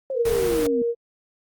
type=exponential sweep; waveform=sine; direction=down; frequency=548 to 243.1 Hz; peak=-24 dBFS; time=0.1-0.82 s; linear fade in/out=2 ms
type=tone with pitch glide; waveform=sine; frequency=466.2 to 469.4 Hz; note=A#4 to A#4; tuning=0 to +12 cents; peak=-20 dBFS; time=0.14-0.95 s; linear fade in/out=50 ms; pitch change=+12 cents; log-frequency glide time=0.28-0.34 s
type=noise; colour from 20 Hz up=pink; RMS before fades=-30 dBFS; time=0.25-0.67 s; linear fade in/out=5 ms
effects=Opus 24 kbps